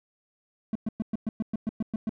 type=tone bursts; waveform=triangle; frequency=219 Hz; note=A3; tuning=8 cents flat; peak=-23 dBFS; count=11; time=0.73-2.094 s; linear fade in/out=2 ms; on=24 ms; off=110 ms; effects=none